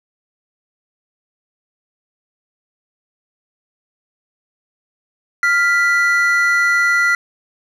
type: tone pair together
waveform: triangle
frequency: 1396.9 / 1975.5 Hz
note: F6 / B6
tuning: 0 / 0 cents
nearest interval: tritone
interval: 600 cents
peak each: -13 dBFS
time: 5.43-7.15 s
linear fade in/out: 2 ms
effects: none